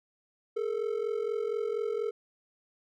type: ring-modulated tone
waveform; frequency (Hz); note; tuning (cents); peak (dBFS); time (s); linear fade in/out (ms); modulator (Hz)
triangle; 440; A4; 0; -24; 0.56-2.11; 10; 22.1
effects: none